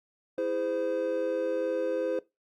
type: chord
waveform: triangle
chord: E augmented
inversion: none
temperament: just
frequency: 329.6 / 412 / 515 Hz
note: E4 / G#4 / B#4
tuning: 0 / -14 / -28 cents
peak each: -32 / -33 / -27 dBFS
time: 0.38-2.19 s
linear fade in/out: 2 ms
effects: noise-tail reverb RT60 0.2 s tail -19 dB re dry + Opus 48 kbps